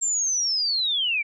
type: linear sweep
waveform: sine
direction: down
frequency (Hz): 7459 to 2246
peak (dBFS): -21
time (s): 0.01-1.23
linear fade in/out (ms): 20
effects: none

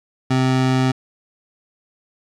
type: tone pair together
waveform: square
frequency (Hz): 129.8 / 259.6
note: C3 / C4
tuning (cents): -13 / -13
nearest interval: octave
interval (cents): 1200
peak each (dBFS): -18 / -19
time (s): 0.3-0.92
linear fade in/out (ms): 10
effects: low-pass 6000 Hz 12 dB/octave + 9-bit

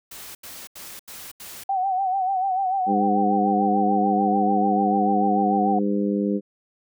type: noise bursts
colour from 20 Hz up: white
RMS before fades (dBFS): -39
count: 5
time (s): 0.11-1.638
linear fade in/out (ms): 5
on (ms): 240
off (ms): 82
type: tone with vibrato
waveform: sine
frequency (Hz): 760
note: F#5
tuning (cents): +46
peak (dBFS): -20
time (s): 1.69-5.79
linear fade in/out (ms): 5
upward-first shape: sine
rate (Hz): 6.8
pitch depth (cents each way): 67
type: harmonic tone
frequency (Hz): 101.5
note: G#2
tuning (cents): -39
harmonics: 2 / 3 / 4 / 5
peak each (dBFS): -22 / -26 / -28 / -30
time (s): 2.86-6.41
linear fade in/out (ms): 50
effects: none

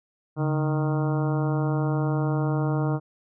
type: harmonic tone with a mistuned harmonic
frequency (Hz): 154.9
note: D#3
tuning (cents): -7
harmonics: 1 / 2 / 3 / 4 / 5 / 6 / 7 / 8 / 9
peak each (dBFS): -23 / -29 / -33 / -35 / -37 / -39 / -40 / -41 / -42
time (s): 0.36-3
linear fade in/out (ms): 50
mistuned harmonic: 1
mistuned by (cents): -120
effects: none

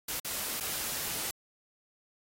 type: noise with dropouts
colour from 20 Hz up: white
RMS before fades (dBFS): -35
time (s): 0.08-1.31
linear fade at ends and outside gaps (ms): 5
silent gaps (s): 0.2-0.246 / 0.602-0.606
effects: AAC 48 kbps

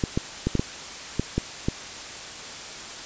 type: clicks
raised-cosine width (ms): 3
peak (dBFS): -9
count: 8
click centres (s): 0.038 / 0.175 / 0.47 / 0.553 / 0.595 / 1.196 / 1.38 / 1.685
effects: white hiss -37 dBFS RMS until 3.05 s + resampled to 16000 Hz

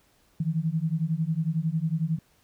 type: beating tone pair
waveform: sine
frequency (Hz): 155.5 / 166.5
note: D#3 / E3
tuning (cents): -1 / +18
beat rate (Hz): 11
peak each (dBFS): -27 / -27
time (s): 0.4-2.19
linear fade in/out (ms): 5
effects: pink hiss -64 dBFS RMS until 2.43 s

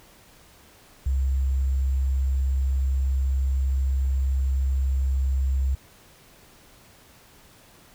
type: tone with sample-and-hold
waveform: sine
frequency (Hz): 66.6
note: C2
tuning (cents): +31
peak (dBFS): -20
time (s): 1.06-5.75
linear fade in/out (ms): 5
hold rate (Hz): 7350
effects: pink hiss -53 dBFS RMS until 7.94 s

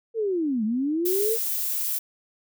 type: linear two-way sweep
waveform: sine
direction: down then up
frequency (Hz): 466.1 to 207.7 to 466.1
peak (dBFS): -22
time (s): 0.14-1.38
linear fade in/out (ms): 50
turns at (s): 0.64
type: noise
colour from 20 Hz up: violet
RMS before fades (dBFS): -27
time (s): 1.05-1.99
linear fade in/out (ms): 10
effects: none

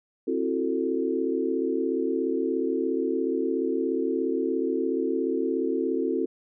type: chord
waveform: sine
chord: F# half-diminished seventh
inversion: second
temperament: just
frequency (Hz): 266.4 / 333 / 370 / 444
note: C4 / E4 / F#4 / A4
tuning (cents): +31 / +18 / 0 / +16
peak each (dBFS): -29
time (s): 0.27-6.26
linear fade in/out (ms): 10
effects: none

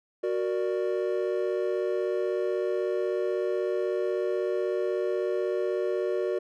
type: chord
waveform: triangle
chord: Gb augmented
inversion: none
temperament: equal with one note detuned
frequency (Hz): 370 / 466.2 / 590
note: Gb4 / Bb4 / D5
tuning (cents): 0 / 0 / +8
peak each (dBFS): -26 / -29 / -30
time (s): 0.23-6.39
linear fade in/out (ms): 10
effects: none

